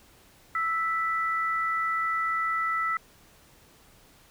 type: tone pair together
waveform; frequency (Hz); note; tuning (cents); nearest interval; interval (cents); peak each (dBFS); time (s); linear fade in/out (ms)
sine; 1318.5 / 1975.5; E6 / B6; 0 / 0; perfect fifth; 700; -26 / -30; 0.55-2.97; 2
effects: pink hiss -57 dBFS RMS until 4.3 s